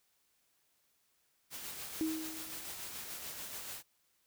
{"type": "noise with tremolo", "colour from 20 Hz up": "white", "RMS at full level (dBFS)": -43, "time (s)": [1.5, 3.83], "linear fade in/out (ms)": 50, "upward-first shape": "sine", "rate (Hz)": 6.9, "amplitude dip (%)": 35}
{"type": "tone with exponential decay", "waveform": "sine", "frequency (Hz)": 317.5, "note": "D#4", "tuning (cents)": 35, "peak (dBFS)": -29, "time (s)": [2.01, 2.75], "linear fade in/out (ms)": 0, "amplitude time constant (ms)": 160}
{"effects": ["white hiss -75 dBFS RMS until 4.26 s"]}